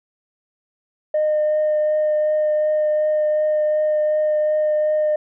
sine tone with vibrato, 610 Hz, D#5, 34 cents flat, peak -14 dBFS, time 1.14-5.16 s, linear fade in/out 5 ms, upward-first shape triangle, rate 2.7 Hz, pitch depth 11 cents each way, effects tanh soft clip ceiling -13 dBFS

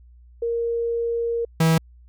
sine / 45% pulse tone pair in turn, 466.8 / 162.25 Hz, A#4 / E3, +2 / -27 cents, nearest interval octave + tritone, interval 1829 cents, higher first, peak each -21 / -15 dBFS, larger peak second, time 0.42-1.45 / 1.6-1.78 s, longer first, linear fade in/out 5 ms, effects added 60 Hz sine -46 dBFS peak until 2.08 s

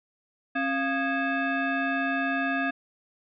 sine tone with frequency modulation, 692 Hz, F5, 16 cents flat, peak -24 dBFS, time 0.55-2.71 s, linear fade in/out 10 ms, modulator 962 Hz, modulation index 1.6, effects none

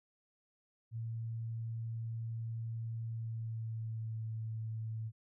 sine tone with pitch glide, 113.9 to 111.17 Hz, A#2 to A2, -40 to +18 cents, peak -37 dBFS, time 0.91-5.12 s, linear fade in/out 50 ms, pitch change -42 cents, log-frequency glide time 3.04-4.23 s, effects none

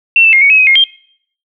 sine tone with pitch steps, 2702 / 2649 / 2133 / 2234 / 2560 / 2524 / 2140 / 3189 Hz, E7 / E7 / C7 / C#7 / D#7 / D#7 / C7 / G7, +42 / +8 / +33 / +13 / +49 / +24 / +38 / +29 cents, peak -4 dBFS, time 0.16-0.84 s, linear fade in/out 2 ms, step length 85 ms, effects noise-tail reverb RT60 0.6 s tail -21 dB re dry

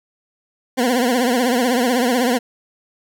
20% pulse tone with vibrato, 247 Hz, B3, in tune, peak -10 dBFS, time 0.77-2.39 s, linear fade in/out 20 ms, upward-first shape triangle, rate 16 Hz, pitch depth 130 cents each way, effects none

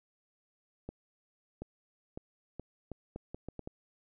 accelerating click train, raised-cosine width 2 ms, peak -27 dBFS, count 10, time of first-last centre 0.89-3.674 s, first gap 730 ms, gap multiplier 0.76, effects none

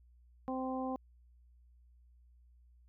harmonic tone, 259.9 Hz, C4, 11 cents flat, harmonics 1 / 2 / 3 / 4, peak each -37 / -41 / -41 / -45 dBFS, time 0.48-0.96 s, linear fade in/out 0 ms, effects added 60 Hz sine -60 dBFS peak until 2.88 s

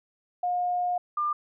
sine tone pair in turn, 715 / 1198.7 Hz, F5 / D6, +41 / +35 cents, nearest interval major sixth, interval 894 cents, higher second, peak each -24 dBFS, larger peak neither, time 0.43-0.98 / 1.17-1.33 s, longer first, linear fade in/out 5 ms, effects none

